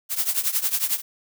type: noise with tremolo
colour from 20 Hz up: blue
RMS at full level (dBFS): -20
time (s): 0.09-1.02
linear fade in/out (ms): 50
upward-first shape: triangle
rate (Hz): 11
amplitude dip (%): 90
effects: none